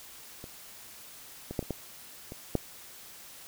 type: clicks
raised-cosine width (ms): 2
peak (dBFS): -29 / -23 / -15 / -28 / -18 / -27 / -12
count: 7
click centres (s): 0.441 / 1.51 / 1.592 / 1.627 / 1.707 / 2.321 / 2.553
effects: white hiss -49 dBFS RMS until 3.47 s